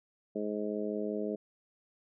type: harmonic tone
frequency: 105.2 Hz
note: G#2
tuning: 23 cents sharp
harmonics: 2 / 3 / 4 / 5 / 6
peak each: -37 / -39 / -36 / -41 / -41 dBFS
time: 0.35-1.36 s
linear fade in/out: 10 ms
effects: none